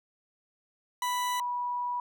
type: tone pair in turn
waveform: 40% pulse / sine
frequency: 987.8 / 976.5 Hz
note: B5 / B5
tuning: 0 / -20 cents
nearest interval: unison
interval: 20 cents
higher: first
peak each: -27 / -29 dBFS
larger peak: first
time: 1.02-1.4 / 1.4-2 s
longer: second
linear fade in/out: 2 ms
effects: none